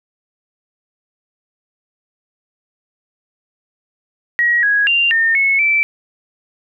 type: tone with pitch steps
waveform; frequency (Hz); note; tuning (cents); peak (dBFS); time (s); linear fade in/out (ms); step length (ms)
sine; 1903 / 1659 / 2782 / 1820 / 2194 / 2327; A#6 / G#6 / F7 / A#6 / C#7 / D7; +35 / -2 / -7 / -42 / -18 / -17; -11; 4.39-5.83; 0; 240
effects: none